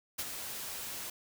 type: noise with ADSR envelope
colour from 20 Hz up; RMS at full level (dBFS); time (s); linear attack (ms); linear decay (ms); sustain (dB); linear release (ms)
white; -34; 0.18-1.1; 15; 36; -7; 5
effects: none